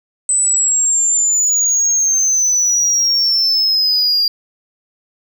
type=exponential sweep; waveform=sine; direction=down; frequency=8070 to 4765 Hz; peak=-9 dBFS; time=0.29-4.28 s; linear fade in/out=2 ms; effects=tanh soft clip ceiling -10 dBFS